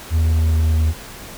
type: tone with pitch steps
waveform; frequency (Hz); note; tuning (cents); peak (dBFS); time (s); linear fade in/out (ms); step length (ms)
triangle; 80.5 / 79.94 / 79.39 / 78.84; E2 / D#2 / D#2 / D#2; -41 / +47 / +35 / +23; -11; 0.1-0.94; 50; 210
effects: pink hiss -36 dBFS RMS until 1.37 s